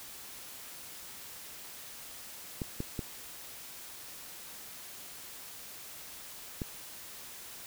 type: clicks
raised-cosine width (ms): 3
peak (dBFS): -21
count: 4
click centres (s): 2.618 / 2.804 / 2.992 / 6.618
effects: white hiss -47 dBFS RMS until 7.66 s